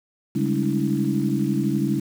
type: tone cluster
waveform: sine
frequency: 139.9 / 197.7 / 209.8 / 283.3 / 324.1 Hz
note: C#3 / G3 / G#3 / C#4 / E4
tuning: +16 / +15 / +18 / +38 / -29 cents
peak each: -26 dBFS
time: 0.35-2 s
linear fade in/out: 10 ms
effects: 7-bit